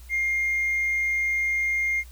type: tone with tanh clipping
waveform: triangle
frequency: 2120 Hz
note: C7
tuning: 22 cents sharp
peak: -22 dBFS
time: 0.09-2.04 s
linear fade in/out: 50 ms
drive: 5 dB
effects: added 60 Hz sine -42 dBFS peak until 2.11 s + white hiss -54 dBFS RMS until 2.11 s